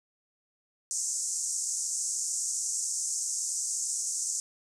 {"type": "band-pass noise", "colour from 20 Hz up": "white", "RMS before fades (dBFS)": -32, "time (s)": [0.91, 4.4], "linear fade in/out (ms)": 0, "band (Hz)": [6000, 8400], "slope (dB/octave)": 48, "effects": []}